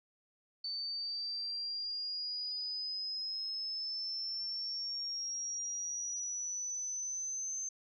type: exponential sweep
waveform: sine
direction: up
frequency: 4534 to 6272 Hz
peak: -36 dBFS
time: 0.64-7.69 s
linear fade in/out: 5 ms
effects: none